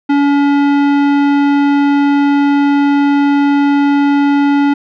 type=tone with tanh clipping; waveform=sine; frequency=284.1 Hz; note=C#4; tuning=43 cents sharp; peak=-10 dBFS; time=0.09-4.74 s; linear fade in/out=10 ms; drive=17 dB; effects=none